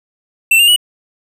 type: tone with pitch steps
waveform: square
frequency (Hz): 2684 / 2803 / 2927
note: E7 / F7 / F#7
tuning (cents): +31 / +6 / -19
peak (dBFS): -7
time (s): 0.51-0.762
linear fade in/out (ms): 5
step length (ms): 84
effects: none